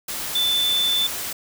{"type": "tone in noise", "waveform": "sine", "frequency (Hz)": 3520, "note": "A7", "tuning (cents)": 0, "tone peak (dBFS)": -18, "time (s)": [0.35, 1.07], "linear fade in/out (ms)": 5, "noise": "white", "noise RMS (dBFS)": -29, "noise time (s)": [0.08, 1.33], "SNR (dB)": 8, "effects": []}